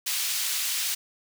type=high-pass noise; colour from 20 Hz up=pink; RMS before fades=-28 dBFS; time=0.06-0.95 s; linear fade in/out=10 ms; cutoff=3000 Hz; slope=12 dB/octave; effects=none